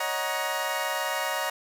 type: chord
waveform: 20% pulse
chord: D# minor seventh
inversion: third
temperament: equal with one note detuned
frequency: 554.4 / 622.3 / 740 / 943.2 Hz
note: C#5 / D#5 / F#5 / A#5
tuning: 0 / 0 / 0 / +20 cents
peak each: -29 / -28 / -29 / -26 dBFS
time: 0-1.5 s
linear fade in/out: 5 ms
effects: none